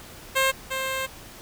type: tone pair in turn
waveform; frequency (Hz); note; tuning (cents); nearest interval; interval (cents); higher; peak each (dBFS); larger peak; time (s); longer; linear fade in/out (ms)
10% pulse; 532 / 528.6; C5 / C5; +29 / +18; unison; 11; first; -11 / -18; first; 0.35-0.52 / 0.7-1.07; second; 20
effects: pink hiss -44 dBFS RMS until 1.41 s